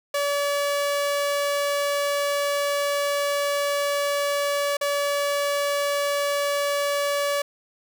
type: tone with dropouts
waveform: sawtooth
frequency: 572 Hz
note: D5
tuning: 46 cents flat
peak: -18 dBFS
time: 0.14-7.42 s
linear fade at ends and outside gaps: 5 ms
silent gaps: 4.77-4.811 s
effects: none